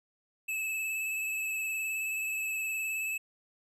square tone with vibrato, 2606 Hz, E7, 20 cents flat, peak -32 dBFS, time 0.48-3.18 s, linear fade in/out 10 ms, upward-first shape sine, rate 19 Hz, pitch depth 26 cents each way, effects none

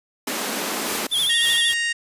pink high-pass noise, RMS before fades -26 dBFS, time 0.27-1.07 s, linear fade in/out 5 ms, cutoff 200 Hz, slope 48 dB/octave
white noise with tremolo, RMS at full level -29 dBFS, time 0.86-1.74 s, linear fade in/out 5 ms, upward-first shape sine, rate 3.5 Hz, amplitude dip 90%
square tone with vibrato, 3380 Hz, G#7, 30 cents sharp, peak -19 dBFS, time 1.11-1.73 s, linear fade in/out 20 ms, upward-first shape triangle, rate 13 Hz, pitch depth 100 cents each way
harmonic tone, 932.3 Hz, A#5, in tune, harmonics 2 / 3 / 4 / 5 / 6 / 7 / 8 / 9 / 10, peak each -22 / -27 / -34 / -36 / -36 / -39 / -37 / -37 / -41 dBFS, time 1.29-1.93 s, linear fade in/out 10 ms
effects resampled to 32000 Hz

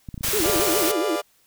clicks, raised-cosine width 5 ms, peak -21 dBFS, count 11, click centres 0.088 / 0.143 / 0.178 / 0.209 / 0.246 / 0.285 / 0.403 / 0.46 / 0.497 / 0.56 / 0.598 s
white noise, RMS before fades -24 dBFS, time 0.23-0.92 s, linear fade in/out 10 ms
sine tone with vibrato, 370 Hz, F#4, in tune, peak -22 dBFS, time 0.33-1.16 s, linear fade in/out 5 ms, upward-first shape sine, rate 7.2 Hz, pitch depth 280 cents each way
30% pulse chord, G# diminished seventh, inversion none, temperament equal with one note detuned, 415.3 / 493.9 / 591.4 / 698.5 Hz, G#4 / B4 / D5 / F5, 0 / 0 / +12 / 0 cents, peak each -29 / -30 / -24 / -29 dBFS, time 0.43-1.22 s, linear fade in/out 20 ms
effects white hiss -61 dBFS RMS until 1.46 s

